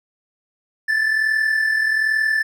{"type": "tone pair together", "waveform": "triangle", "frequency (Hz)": [1718.8, 1760], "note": ["A6", "A6"], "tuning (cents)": [-41, 0], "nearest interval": "unison", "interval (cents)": 41, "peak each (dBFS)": [-23, -15], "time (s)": [0.88, 2.43], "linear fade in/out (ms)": 10, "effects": []}